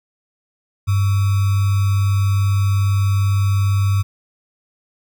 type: tone with sample-and-hold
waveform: sine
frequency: 98.8 Hz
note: G2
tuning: 14 cents sharp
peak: -13 dBFS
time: 0.87-4.03 s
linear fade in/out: 20 ms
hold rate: 1225 Hz
effects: none